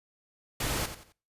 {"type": "noise with echo", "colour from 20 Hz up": "pink", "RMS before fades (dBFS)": -31, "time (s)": [0.6, 0.86], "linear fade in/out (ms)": 5, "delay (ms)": 88, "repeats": 3, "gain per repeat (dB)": -10, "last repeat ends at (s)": 1.124, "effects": ["noise-tail reverb RT60 0.4 s tail -23 dB re dry", "resampled to 32000 Hz"]}